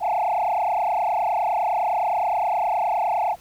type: tone with frequency modulation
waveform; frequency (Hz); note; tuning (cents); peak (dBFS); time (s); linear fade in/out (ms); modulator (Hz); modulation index
sine; 784; G5; 0; -17; 0-3.36; 50; 29.7; 3.6
effects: tanh soft clip ceiling -18 dBFS + pink hiss -52 dBFS RMS until 3.4 s